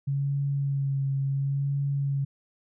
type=tone with vibrato; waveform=sine; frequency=138.59 Hz; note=C#3; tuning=in tune; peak=-24 dBFS; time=0.07-2.25 s; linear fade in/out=10 ms; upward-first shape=sine; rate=0.71 Hz; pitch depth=23 cents each way; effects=none